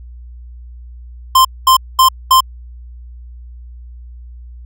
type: tone bursts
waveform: square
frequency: 1044 Hz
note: C6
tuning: 4 cents flat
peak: -6 dBFS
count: 4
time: 1.35-2.406 s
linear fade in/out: 5 ms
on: 99 ms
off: 220 ms
effects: added 60 Hz sine -31 dBFS peak until 4.65 s